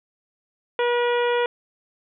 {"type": "harmonic tone", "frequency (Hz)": 482, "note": "B4", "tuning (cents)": -42, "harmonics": [1, 2, 3, 4, 5, 6, 7], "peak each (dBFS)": [-20, -26, -30, -32, -34, -36, -37], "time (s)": [0.79, 1.46], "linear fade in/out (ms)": 2, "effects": []}